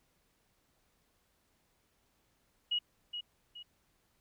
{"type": "tone with echo", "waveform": "sine", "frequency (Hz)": 2900, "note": "F#7", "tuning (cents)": -35, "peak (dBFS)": -29, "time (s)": [2.71, 2.79], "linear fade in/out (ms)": 10, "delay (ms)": 420, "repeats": 2, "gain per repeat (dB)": -8, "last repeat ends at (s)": 3.63, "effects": ["pink hiss -74 dBFS RMS until 4.2 s"]}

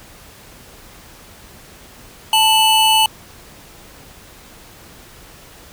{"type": "tone pair together", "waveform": "square", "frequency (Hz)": [880, 2962], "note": ["A5", "F#7"], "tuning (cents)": [0, 1], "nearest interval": "octave + major sixth", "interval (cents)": 2101, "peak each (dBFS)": -14, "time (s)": [2.33, 3.06], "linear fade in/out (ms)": 2, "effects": ["pink hiss -42 dBFS RMS until 5.72 s"]}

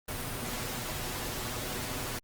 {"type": "noise with comb filter", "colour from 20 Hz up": "pink", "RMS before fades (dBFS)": -36, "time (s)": [0.08, 2.19], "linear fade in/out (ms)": 5, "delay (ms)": 8.1, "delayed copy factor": 0.5, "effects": ["Opus 32 kbps"]}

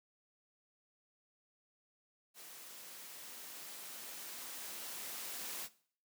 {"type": "noise with level ramp", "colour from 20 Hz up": "white", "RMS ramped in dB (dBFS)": [-53, -43], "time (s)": [2.34, 5.69], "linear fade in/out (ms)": 50, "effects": ["noise-tail reverb RT60 0.5 s tail -18 dB re dry", "high-pass 200 Hz 12 dB/octave"]}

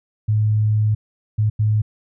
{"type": "tone bursts at uneven times", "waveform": "sine", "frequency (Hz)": 107.2, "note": "A2", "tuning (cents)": -45, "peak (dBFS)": -14, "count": 3, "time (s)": [[0.28, 0.95], [1.38, 1.5], [1.59, 1.82]], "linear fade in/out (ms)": 10, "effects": []}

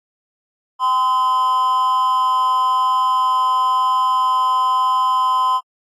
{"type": "tone with amplitude modulation", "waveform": "triangle", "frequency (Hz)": 1024, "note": "C6", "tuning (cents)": -38, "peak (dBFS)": -9, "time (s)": [0.79, 5.61], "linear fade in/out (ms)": 50, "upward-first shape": "sine", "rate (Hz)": 247, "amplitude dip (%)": 60, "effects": ["AAC 64 kbps"]}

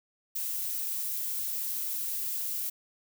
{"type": "noise", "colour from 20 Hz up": "violet", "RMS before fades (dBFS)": -33, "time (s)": [0.35, 2.7], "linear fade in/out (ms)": 10, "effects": []}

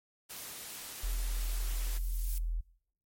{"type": "noise", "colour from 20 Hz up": "white", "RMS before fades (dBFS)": -44, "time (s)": [0.29, 1.99], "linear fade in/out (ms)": 20}
{"type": "noise with exponential growth", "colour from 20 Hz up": "violet", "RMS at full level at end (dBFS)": -39, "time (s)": [0.86, 2.38], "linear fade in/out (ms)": 0, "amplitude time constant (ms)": 330}
{"type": "tone", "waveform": "sine", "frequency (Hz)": 41.43, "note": "E1", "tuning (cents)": 9, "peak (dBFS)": -30, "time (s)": [1.03, 2.61], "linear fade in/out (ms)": 10}
{"effects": ["noise-tail reverb RT60 0.7 s tail -23 dB re dry", "MP3 64 kbps"]}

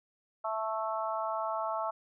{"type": "harmonic tone", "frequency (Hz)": 219.9, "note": "A3", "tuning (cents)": -1, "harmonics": [3, 4, 5, 6], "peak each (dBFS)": [-35, -36, -37, -38], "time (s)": [0.44, 1.91], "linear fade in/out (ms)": 10, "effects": []}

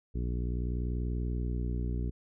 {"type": "harmonic tone", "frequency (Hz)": 60.4, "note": "B1", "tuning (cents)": -38, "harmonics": [1, 2, 3, 4, 5, 6, 7], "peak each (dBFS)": [-31, -37, -41, -43, -45, -47, -48], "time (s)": [0.14, 2.11], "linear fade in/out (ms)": 20, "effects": []}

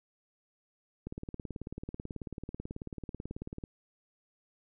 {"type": "click train", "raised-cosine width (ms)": 3, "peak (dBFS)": -26, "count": 48, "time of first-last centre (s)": [1.07, 3.638], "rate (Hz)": 18.3, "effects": []}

